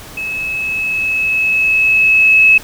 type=tone with level ramp; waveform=sine; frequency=2585 Hz; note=E7; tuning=34 cents flat; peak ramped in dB=-19 to -4 dBFS; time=0.17-2.58 s; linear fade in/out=5 ms; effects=pink hiss -34 dBFS RMS until 2.63 s